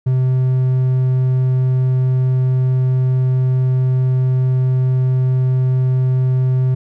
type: tone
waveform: triangle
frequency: 128.9 Hz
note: C3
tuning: 26 cents flat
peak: -10 dBFS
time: 0.06-6.75 s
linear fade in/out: 10 ms
effects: none